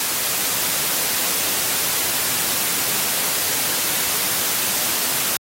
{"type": "noise", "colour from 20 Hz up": "white", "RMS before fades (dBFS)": -21, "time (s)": [0, 5.37], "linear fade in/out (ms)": 2, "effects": ["high-pass 100 Hz 12 dB/octave", "AAC 48 kbps"]}